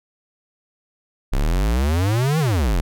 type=exponential two-way sweep; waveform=square; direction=up then down; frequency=31.17 to 164.81 to 37.25 Hz; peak=-17 dBFS; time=1.32-2.81 s; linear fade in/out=10 ms; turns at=2.39 s; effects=none